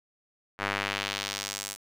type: tone with band-pass filter sweep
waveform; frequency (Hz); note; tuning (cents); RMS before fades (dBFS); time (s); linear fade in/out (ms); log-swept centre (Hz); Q
square; 50; G1; +35; -33; 0.58-1.77; 50; 1600 to 9200; 1.1
effects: none